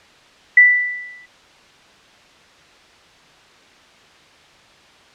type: tone with exponential decay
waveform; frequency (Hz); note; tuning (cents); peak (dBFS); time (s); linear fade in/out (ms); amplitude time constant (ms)
sine; 1975.5; B6; 0; -3; 0.57-1.26; 5; 150
effects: white hiss -48 dBFS RMS until 5.14 s + low-pass 4000 Hz 12 dB/octave